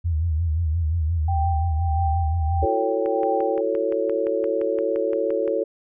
sine tone with vibrato, 81.1 Hz, E2, 28 cents flat, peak -19 dBFS, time 0.04-2.66 s, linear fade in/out 20 ms, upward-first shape sine, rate 5.7 Hz, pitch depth 110 cents each way
sine tone with tremolo, 784 Hz, G5, in tune, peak -22 dBFS, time 1.28-3.61 s, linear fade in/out 5 ms, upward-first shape triangle, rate 1.6 Hz, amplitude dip 80%
sine chord, F# minor seventh, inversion third, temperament just, 333 / 370 / 444 / 555 Hz, E4 / F#4 / A4 / C#5, +18 / 0 / +16 / +2 cents, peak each -28 / -28 / -24 / -24 dBFS, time 2.62-5.64 s, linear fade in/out 10 ms
click train, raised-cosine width 0.5 ms, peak -23 dBFS, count 15, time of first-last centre 3.06-5.478 s, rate 5.79 Hz
effects none

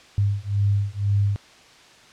sine beating tone pair, 100 / 102 Hz, G2 / G#2, +35 / -31 cents, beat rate 2 Hz, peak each -22 dBFS, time 0.18-1.36 s, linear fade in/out 0 ms, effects white hiss -49 dBFS RMS until 2.12 s + low-pass 5000 Hz 12 dB/octave

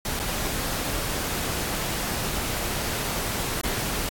pink noise with dropouts, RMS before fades -28 dBFS, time 0.05-4.09 s, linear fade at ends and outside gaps 2 ms, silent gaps 0.193-0.198 / 3.613-3.635 s, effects AAC 64 kbps

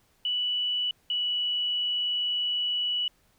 sine tone pair in turn, 2960 / 2947 Hz, F#7 / F#7, 0 / -8 cents, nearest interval unison, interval 8 cents, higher first, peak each -25 dBFS, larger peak neither, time 0.25-0.91 / 1.1-3.08 s, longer second, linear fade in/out 2 ms, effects pink hiss -66 dBFS RMS until 3.38 s

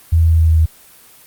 sine tone with pitch steps, 82.41 / 81.89 / 81.37 / 80.85 / 80.34 / 79.83 Hz, E2 / E2 / E2 / E2 / E2 / D#2, 0 / -11 / -22 / -33 / -44 / +45 cents, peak -8 dBFS, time 0.12-0.66 s, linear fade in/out 10 ms, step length 90 ms, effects white hiss -44 dBFS RMS until 1.26 s + Opus 32 kbps

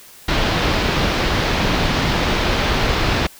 pink low-pass noise, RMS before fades -18 dBFS, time 0.28-3.27 s, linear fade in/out 5 ms, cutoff 4700 Hz, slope 24 dB/octave, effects white hiss -43 dBFS RMS until 3.39 s

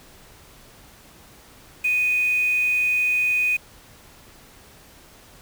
sine tone with quantisation, 2489 Hz, D#7, in tune, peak -18 dBFS, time 1.84-3.57 s, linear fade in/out 10 ms, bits 6, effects pink hiss -49 dBFS RMS until 5.41 s

